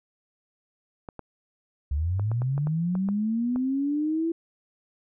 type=clicks; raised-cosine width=1 ms; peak=-23 dBFS; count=10; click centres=1.088 / 1.193 / 2.196 / 2.316 / 2.419 / 2.579 / 2.671 / 2.953 / 3.088 / 3.56 s
type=linear sweep; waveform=sine; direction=up; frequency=67.3 to 335.4 Hz; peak=-23 dBFS; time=1.91-4.32 s; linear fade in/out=5 ms
effects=none

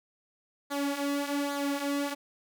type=tone with flanger; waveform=sawtooth; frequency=283.8 Hz; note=C#4; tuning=41 cents sharp; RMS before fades=-31 dBFS; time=0.7-2.15 s; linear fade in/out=20 ms; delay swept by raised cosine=0.36 to 4.86 ms; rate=1.2 Hz; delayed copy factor=-0.65; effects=none

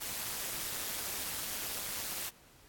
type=noise with amplitude modulation; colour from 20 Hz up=white; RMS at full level=-35 dBFS; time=0-2.3 s; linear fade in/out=20 ms; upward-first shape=sine; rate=211 Hz; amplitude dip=75%; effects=pink hiss -60 dBFS RMS until 2.68 s + AAC 64 kbps

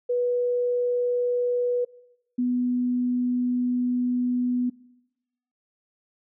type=tone pair in turn; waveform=sine; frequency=489.3 / 247.3 Hz; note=B4 / B3; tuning=-16 / +3 cents; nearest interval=octave; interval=1181 cents; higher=first; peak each=-21 dBFS; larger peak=neither; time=0.09-1.85 / 2.38-4.7 s; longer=second; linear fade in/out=10 ms; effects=noise-tail reverb RT60 0.9 s tail -22 dB re dry

